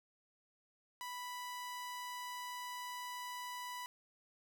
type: tone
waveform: sawtooth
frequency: 987.8 Hz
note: B5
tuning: in tune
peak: -39 dBFS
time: 1.01-3.86 s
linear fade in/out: 0 ms
effects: none